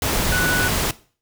sine tone in noise, 1480 Hz, F#6, in tune, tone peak -20 dBFS, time 0.32-0.68 s, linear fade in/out 2 ms, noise pink, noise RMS -21 dBFS, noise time 0.02-0.91 s, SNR -2 dB, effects noise-tail reverb RT60 0.4 s tail -18 dB re dry

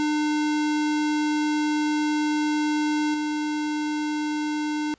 square tone with level steps, 301.5 Hz, D4, 46 cents sharp, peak -22 / -25 dBFS, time 0-4.94 s, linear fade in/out 0 ms, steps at 3.14 s, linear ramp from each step 2 ms, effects pink hiss -61 dBFS RMS until 4.98 s + resampled to 16000 Hz

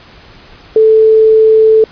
sine tone, 439.3 Hz, A4, 3 cents flat, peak -3 dBFS, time 0.76-1.84 s, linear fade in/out 2 ms, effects pink hiss -38 dBFS RMS until 1.91 s + resampled to 11025 Hz

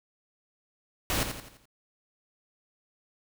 pink noise with echo, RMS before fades -28 dBFS, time 1.1-1.23 s, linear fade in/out 0 ms, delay 85 ms, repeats 5, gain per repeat -7 dB, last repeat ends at 1.655 s, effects none

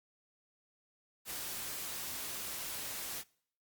white noise, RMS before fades -41 dBFS, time 1.25-3.24 s, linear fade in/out 50 ms, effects noise-tail reverb RT60 0.6 s tail -24 dB re dry + Opus 48 kbps

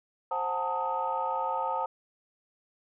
sine tone cluster, 526 / 736 / 842 / 902 / 1256 Hz, C5 / F#5 / G#5 / A5 / D#6, +9 / -9 / +24 / +43 / +16 cents, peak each -35 / -36 / -36 / -30 / -35 dBFS, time 0.31-1.86 s, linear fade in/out 5 ms, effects tanh soft clip ceiling -18 dBFS

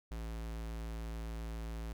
square tone, 55.8 Hz, A1, 25 cents sharp, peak -40 dBFS, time 0.11-1.93 s, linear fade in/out 5 ms, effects none

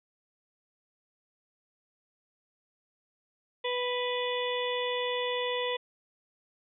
harmonic tone, 493.9 Hz, B4, in tune, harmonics 1 / 2 / 4 / 5 / 6 / 7, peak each -31 / -36 / -38 / -42 / -40 / -37 dBFS, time 3.64-5.77 s, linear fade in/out 10 ms, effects none

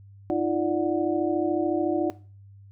sine tone cluster, 310.5 / 344.3 / 587 / 735 Hz, D#4 / F4 / D5 / F#5, -3 / -25 / -1 / -12 cents, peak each -27 / -26 / -29 / -31 dBFS, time 0.3-2.1 s, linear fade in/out 0 ms, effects noise-tail reverb RT60 0.4 s tail -19 dB re dry + added 99 Hz sine -46 dBFS peak until 2.71 s

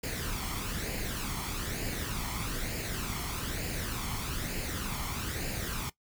pink noise with flanger, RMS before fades -35 dBFS, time 0.03-5.9 s, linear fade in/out 10 ms, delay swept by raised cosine 0.42 to 0.94 ms, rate 1.1 Hz, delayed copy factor +0.55, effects noise-tail reverb RT60 0.1 s tail -18 dB re dry

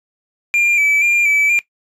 triangle tone with vibrato, 2349 Hz, D7, in tune, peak -10 dBFS, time 0.54-1.59 s, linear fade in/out 0 ms, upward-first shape square, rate 2.1 Hz, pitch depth 34 cents each way, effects noise-tail reverb RT60 0.1 s tail -17 dB re dry + resampled to 32000 Hz

